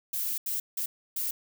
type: noise bursts at uneven times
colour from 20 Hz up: violet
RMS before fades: -31 dBFS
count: 4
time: 0.13-0.38 / 0.46-0.6 / 0.77-0.86 / 1.16-1.31 s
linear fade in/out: 5 ms
effects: none